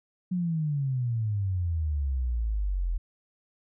sine exponential sweep, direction down, 185 to 41.1 Hz, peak -25 dBFS, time 0.31-2.98 s, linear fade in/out 10 ms, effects none

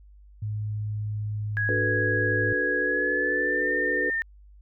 sine tone, 105.6 Hz, G#2, 29 cents sharp, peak -27 dBFS, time 0.42-2.53 s, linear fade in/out 5 ms
sine tone with pitch glide, 1661.2 to 1811.6 Hz, G#6 to A#6, 0 to -50 cents, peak -24 dBFS, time 1.57-4.22 s, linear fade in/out 0 ms, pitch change +150 cents, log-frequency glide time 2.81-3.71 s
sine chord, B minor seventh, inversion first, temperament equal, 293.7 / 370 / 440 / 493.9 Hz, D4 / F#4 / A4 / B4, 0 / 0 / 0 / 0 cents, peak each -33 / -33 / -32 / -30 dBFS, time 1.69-4.1 s, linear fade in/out 0 ms
effects added 50 Hz sine -48 dBFS peak until 4.61 s

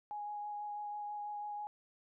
sine tone with vibrato, 830.6 Hz, G#5, in tune, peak -39 dBFS, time 0.11-1.67 s, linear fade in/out 0 ms, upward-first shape sine, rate 6.1 Hz, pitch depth 11 cents each way, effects none

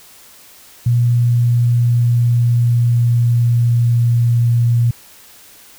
sine tone with pitch glide, 120 to 118.48 Hz, B2 to A#2, -49 to +29 cents, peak -10 dBFS, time 0.86-4.91 s, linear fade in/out 5 ms, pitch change -22 cents, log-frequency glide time 1.27-4.2 s, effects white hiss -43 dBFS RMS until 5.78 s

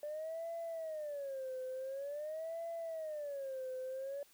sine tone with vibrato, 587.3 Hz, D5, in tune, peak -38 dBFS, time 0.03-4.23 s, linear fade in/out 2 ms, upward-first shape sine, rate 0.47 Hz, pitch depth 230 cents each way, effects tanh soft clip ceiling -36 dBFS + white hiss -66 dBFS RMS until 4.33 s

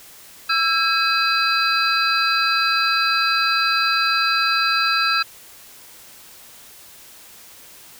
sine tone cluster, 1337 / 1628 / 2552 / 4034 / 4752 Hz, E6 / G#6 / D#7 / B7 / D8, +24 / -35 / +43 / +36 / +20 cents, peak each -20 / -23 / -23 / -24 / -25 dBFS, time 0.49-5.23 s, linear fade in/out 10 ms, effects white hiss -44 dBFS RMS until 7.99 s

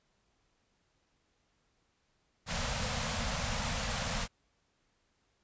pink band-stop noise, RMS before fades -34 dBFS, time 2.46-4.28 s, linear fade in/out 50 ms, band 250 to 470 Hz, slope 96 dB/octave, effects pink hiss -75 dBFS RMS until 5.43 s + resampled to 16000 Hz

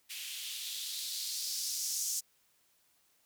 violet noise with band-pass filter sweep, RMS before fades -38 dBFS, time 0.09-2.21 s, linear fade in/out 20 ms, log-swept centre 2700 to 6400 Hz, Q 2.6, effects white hiss -71 dBFS RMS until 3.25 s

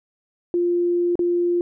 sine tone with dropouts, 349.2 Hz, F4, in tune, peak -17 dBFS, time 0.54-1.61 s, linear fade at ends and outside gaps 1 ms, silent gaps 1.155-1.192 s, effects none

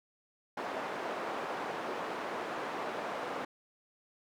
white band-pass noise, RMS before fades -38 dBFS, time 0.57-3.45 s, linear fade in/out 5 ms, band 320 to 1000 Hz, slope 12 dB/octave, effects none

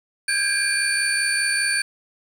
sine tone cluster, 1585 / 1650 / 2391 / 4534 / 9150 Hz, G6 / G#6 / D7 / C#8 / D9, +19 / -12 / +30 / +38 / -46 cents, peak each -25 dBFS, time 0.28-1.82 s, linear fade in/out 5 ms, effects tanh soft clip ceiling -10 dBFS + 7-bit

